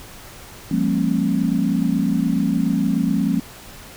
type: tone cluster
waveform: sine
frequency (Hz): 174.5 / 201.5 / 231.1 / 270.6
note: F3 / G3 / A#3 / C#4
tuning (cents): -1 / +48 / -15 / -42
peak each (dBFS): -22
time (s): 0.71-3.4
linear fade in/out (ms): 5
effects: pink hiss -40 dBFS RMS until 3.96 s